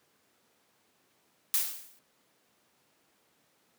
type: noise with exponential decay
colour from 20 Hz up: blue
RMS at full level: -24 dBFS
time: 1.54-1.99 s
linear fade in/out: 0 ms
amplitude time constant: 97 ms
effects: pink hiss -69 dBFS RMS until 3.78 s + high-pass 200 Hz 12 dB/octave